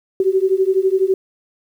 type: beating tone pair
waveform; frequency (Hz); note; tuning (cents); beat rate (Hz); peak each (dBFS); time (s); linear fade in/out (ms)
sine; 375 / 387; F#4 / G4; +23 / -22; 12; -16; 0.2-1.14; 2
effects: 8-bit